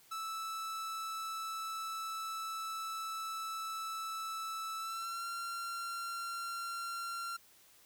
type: tone with pitch glide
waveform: 45% pulse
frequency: 1314 to 1373.8 Hz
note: E6 to F6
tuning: -6 to -29 cents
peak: -38 dBFS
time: 0.11-7.37 s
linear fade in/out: 10 ms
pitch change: +77 cents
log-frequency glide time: 4.77-5.26 s
effects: white hiss -63 dBFS RMS until 7.85 s